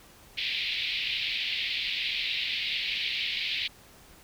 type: band-pass noise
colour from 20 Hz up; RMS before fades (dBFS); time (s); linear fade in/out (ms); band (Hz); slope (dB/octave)
pink; -31; 0.37-3.68; 10; 2200 to 4200; 48
effects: pink hiss -54 dBFS RMS until 4.23 s